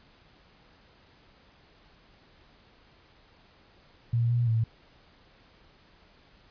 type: tone with pitch steps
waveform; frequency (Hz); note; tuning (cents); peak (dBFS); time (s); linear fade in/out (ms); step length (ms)
sine; 117.4 / 119.9 / 113.1; A#2 / A#2 / A2; +13 / +49 / +48; -22; 4.13-4.64; 5; 170
effects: pink hiss -59 dBFS RMS until 6.5 s + resampled to 11025 Hz